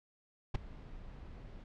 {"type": "noise with ADSR envelope", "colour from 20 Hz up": "brown", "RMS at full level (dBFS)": -26, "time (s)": [0.54, 1.64], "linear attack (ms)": 12, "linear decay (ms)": 9, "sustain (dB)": -23, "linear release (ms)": 4, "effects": ["low-pass 4000 Hz 12 dB/octave"]}